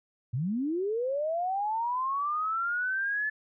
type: linear sweep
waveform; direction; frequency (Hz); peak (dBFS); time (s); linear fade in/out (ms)
sine; up; 110 to 1740; -27; 0.33-3.3; 10
effects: none